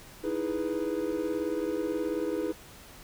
triangle chord, E major seventh, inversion third, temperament equal, 311.1 / 329.6 / 415.3 / 493.9 Hz, D#4 / E4 / G#4 / B4, 0 / 0 / 0 / 0 cents, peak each -32 dBFS, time 0.23-2.53 s, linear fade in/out 20 ms, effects pink hiss -50 dBFS RMS until 3.03 s

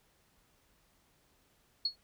sine tone with exponential decay, 4343 Hz, C#8, 36 cents flat, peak -25 dBFS, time 1.85-1.96 s, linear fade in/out 5 ms, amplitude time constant 22 ms, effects pink hiss -70 dBFS RMS until 2.03 s

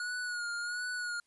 square tone with vibrato, 1446 Hz, F#6, 40 cents flat, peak -35 dBFS, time 0-1.2 s, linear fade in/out 2 ms, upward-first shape sine, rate 1.4 Hz, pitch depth 44 cents each way, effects white hiss -75 dBFS RMS until 1.26 s + resampled to 24000 Hz

